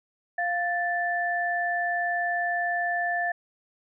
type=tone pair together; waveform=sine; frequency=698.5 / 1760.1 Hz; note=F5 / A6; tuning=0 / 0 cents; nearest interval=octave + major third; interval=1600 cents; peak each=-27 dBFS; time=0.38-3.32 s; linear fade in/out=5 ms; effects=none